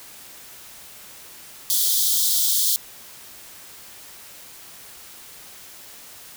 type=high-pass noise; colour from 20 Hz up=white; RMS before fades=-20 dBFS; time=1.7-2.76 s; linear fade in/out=0 ms; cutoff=3200 Hz; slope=96 dB/octave; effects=white hiss -43 dBFS RMS until 6.36 s